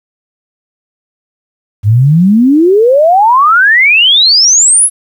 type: exponential sweep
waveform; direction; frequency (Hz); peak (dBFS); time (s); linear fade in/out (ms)
sine; up; 98 to 11060; -3; 1.83-4.9; 50
effects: 7-bit